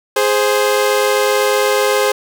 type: tone pair together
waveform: sawtooth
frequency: 415.3 / 523.2 Hz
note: G#4 / C5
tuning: 0 / 0 cents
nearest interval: major third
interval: 400 cents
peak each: -11 dBFS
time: 0.16-2.12 s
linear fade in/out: 5 ms
effects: none